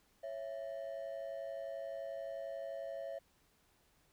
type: ring-modulated tone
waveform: triangle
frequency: 608 Hz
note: D#5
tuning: 40 cents flat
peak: -35 dBFS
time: 0.23-3.19 s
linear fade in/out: 10 ms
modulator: 55.7 Hz
effects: tanh soft clip ceiling -32 dBFS + pink hiss -72 dBFS RMS until 4.12 s